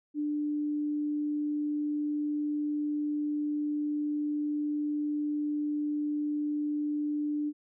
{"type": "tone", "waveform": "sine", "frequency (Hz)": 296.6, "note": "D4", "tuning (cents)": 17, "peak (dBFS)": -28, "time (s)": [0.14, 7.53], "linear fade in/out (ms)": 50, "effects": []}